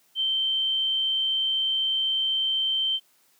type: tone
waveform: sine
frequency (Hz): 3116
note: G7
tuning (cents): -11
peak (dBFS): -22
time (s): 0.15-3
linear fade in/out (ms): 50
effects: white hiss -63 dBFS RMS until 3.39 s + high-pass 150 Hz 12 dB/octave